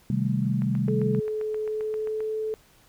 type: chord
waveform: sine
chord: A half-diminished seventh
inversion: first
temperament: equal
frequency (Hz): 130.81 / 155.56 / 196 / 220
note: C3 / Eb3 / G3 / A3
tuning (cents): 0 / 0 / 0 / 0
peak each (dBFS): -26 / -31 / -26 / -30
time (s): 0.1-1.2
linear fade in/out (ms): 2
type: click train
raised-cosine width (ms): 0.5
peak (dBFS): -28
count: 13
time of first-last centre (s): 0.62-2.205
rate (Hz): 7.57
type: tone with pitch glide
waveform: sine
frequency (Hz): 430.4 to 435.4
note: A4 to A4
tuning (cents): -38 to -18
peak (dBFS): -26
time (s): 0.88-2.54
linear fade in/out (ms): 0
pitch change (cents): +20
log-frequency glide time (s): 1.64-2.37
effects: pink hiss -58 dBFS RMS until 2.88 s